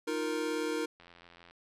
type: chord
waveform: square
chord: Eb suspended second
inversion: none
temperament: equal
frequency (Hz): 311.1 / 349.2 / 466.2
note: Eb4 / F4 / Bb4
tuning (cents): 0 / 0 / 0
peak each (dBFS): -36 / -39 / -35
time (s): 0.07-0.86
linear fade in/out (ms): 10
type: click train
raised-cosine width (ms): 0.3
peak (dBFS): -38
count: 45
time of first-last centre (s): 1-1.51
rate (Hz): 86.3
effects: low-pass 10000 Hz 12 dB/octave